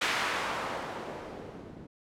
blue noise with low-pass filter sweep, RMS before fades -35 dBFS, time 0.01-1.87 s, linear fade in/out 10 ms, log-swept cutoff 2100 to 220 Hz, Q 0.89, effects none

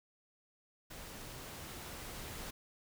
pink noise with level ramp, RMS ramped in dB -49 to -45 dBFS, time 0.9-2.51 s, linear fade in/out 10 ms, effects none

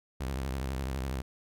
sawtooth tone with vibrato, 66.2 Hz, C2, 21 cents sharp, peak -28 dBFS, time 0.2-1.22 s, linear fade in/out 10 ms, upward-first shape square, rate 12 Hz, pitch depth 95 cents each way, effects none

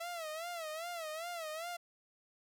sawtooth tone with vibrato, 658 Hz, E5, 3 cents flat, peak -36 dBFS, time 0-1.77 s, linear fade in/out 10 ms, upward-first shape sine, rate 2.5 Hz, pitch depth 120 cents each way, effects none

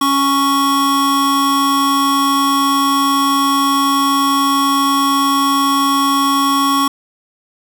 square tone pair together, 277.2 / 1108.8 Hz, C#4 / C#6, 0 / 0 cents, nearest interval 2 octaves, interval 2400 cents, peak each -17 / -14 dBFS, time 0.01-6.88 s, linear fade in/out 5 ms, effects none

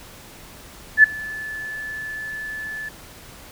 sine tone with ADSR envelope, 1737 Hz, A6, 23 cents flat, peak -4 dBFS, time 0.97-2.89 s, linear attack 67 ms, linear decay 8 ms, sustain -24 dB, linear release 6 ms, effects pink hiss -43 dBFS RMS until 3.51 s

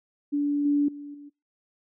sine tone with level steps, 288.9 Hz, D4, 28 cents flat, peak -22 / -19 / -36 / -41 dBFS, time 0.32-1.3 s, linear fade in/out 20 ms, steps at 0.65 / 0.88 / 1.14 s, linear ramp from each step 5 ms, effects noise-tail reverb RT60 0.3 s tail -26 dB re dry

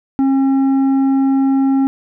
sine tone with tanh clipping, 270 Hz, C#4, 45 cents flat, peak -12 dBFS, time 0.19-1.87 s, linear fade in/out 0 ms, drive 7 dB, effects none

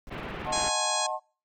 brown noise bursts, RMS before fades -41 dBFS, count 12, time 0.07-0.69 s, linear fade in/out 0 ms, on 26 ms, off 28 ms
pink band-pass noise, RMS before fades -38 dBFS, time 0.1-0.7 s, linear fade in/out 20 ms, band 130 to 2900 Hz, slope 24 dB/octave
sine chord, D# diminished seventh, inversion none, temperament equal with one note detuned, 622.3 / 740 / 880 / 1069.1 Hz, D#5 / F#5 / A5 / C6, 0 / 0 / 0 / +37 cents, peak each -34 dBFS, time 0.44-1.2 s, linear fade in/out 50 ms
harmonic tone, 830.6 Hz, G#5, in tune, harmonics 1 / 2 / 3 / 4 / 5 / 6 / 7 / 8 / 9 / 10, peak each -35 / -39 / -38 / -35 / -34 / -39 / -38 / -37 / -35 / -37 dBFS, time 0.52-1.07 s, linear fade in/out 10 ms
effects noise-tail reverb RT60 0.4 s tail -26 dB re dry

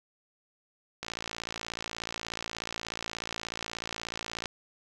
click train, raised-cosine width 0.2 ms, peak -17 dBFS, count 195, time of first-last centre 1.03-4.458 s, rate 56.6 Hz, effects none

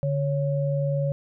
sine tone pair together, 144.57 / 554.4 Hz, D3 / C#5, -27 / 0 cents, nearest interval octave + major seventh, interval 2327 cents, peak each -23 / -27 dBFS, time 0.03-1.12 s, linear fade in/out 0 ms, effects none

